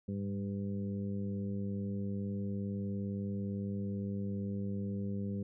harmonic tone with a mistuned harmonic, 99.7 Hz, G2, 30 cents sharp, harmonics 1 / 2 / 3 / 4 / 5, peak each -39 / -36 / -50 / -47 / -49 dBFS, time 0.08-5.43 s, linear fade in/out 5 ms, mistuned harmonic 1, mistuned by +34 cents, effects none

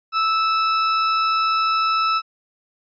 40% pulse tone, 1313 Hz, E6, 7 cents flat, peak -16 dBFS, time 0.12-2.22 s, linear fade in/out 50 ms, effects resampled to 16000 Hz

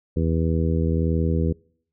harmonic tone, 81.5 Hz, E2, 19 cents flat, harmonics 1 / 2 / 3 / 4 / 5 / 6, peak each -22 / -24 / -28 / -30 / -31 / -31 dBFS, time 0.16-1.53 s, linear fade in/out 10 ms, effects noise-tail reverb RT60 0.6 s tail -26 dB re dry

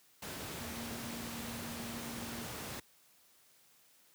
sine tone in noise, 233.1 Hz, A#3, in tune, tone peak -45 dBFS, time 0.61-2.46 s, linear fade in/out 5 ms, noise pink, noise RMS -43 dBFS, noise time 0.22-2.8 s, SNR -5 dB, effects white hiss -66 dBFS RMS until 4.14 s + high-pass 80 Hz 12 dB/octave

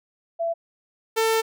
sine / sawtooth tone pair in turn, 670 / 447.2 Hz, E5 / A4, +28 / +28 cents, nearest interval perfect fifth, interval 700 cents, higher first, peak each -22 / -15 dBFS, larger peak second, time 0.39-0.54 / 1.16-1.42 s, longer second, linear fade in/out 20 ms, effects none

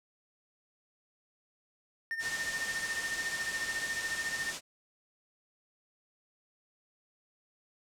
triangle tone with tremolo, 1816 Hz, A#6, 46 cents flat, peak -29 dBFS, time 2.11-4.52 s, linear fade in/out 0 ms, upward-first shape sine, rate 14 Hz, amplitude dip 70%
white low-pass noise, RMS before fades -41 dBFS, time 2.19-4.61 s, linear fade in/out 50 ms, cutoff 8400 Hz, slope 24 dB/octave
effects none

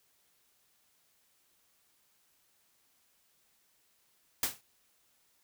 white noise with exponential decay, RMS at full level -26 dBFS, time 4.43-4.61 s, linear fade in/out 2 ms, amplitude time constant 37 ms, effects white hiss -71 dBFS RMS until 5.43 s

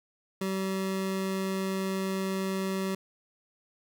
25% pulse tone, 191.3 Hz, G3, 42 cents flat, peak -25 dBFS, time 0.41-2.95 s, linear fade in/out 5 ms, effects 11-bit

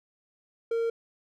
triangle tone, 460.1 Hz, A#4, 23 cents flat, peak -23 dBFS, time 0.71-0.9 s, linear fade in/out 5 ms, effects none

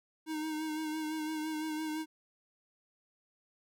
square tone with vibrato, 311.3 Hz, D#4, 1 cent sharp, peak -35 dBFS, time 0.26-2.06 s, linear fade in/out 50 ms, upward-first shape sine, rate 5.9 Hz, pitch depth 31 cents each way, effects none

